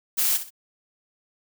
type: noise with echo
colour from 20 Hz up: blue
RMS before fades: -22 dBFS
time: 0.17-0.38 s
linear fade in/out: 20 ms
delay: 63 ms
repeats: 2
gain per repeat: -11 dB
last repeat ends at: 0.506 s
effects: none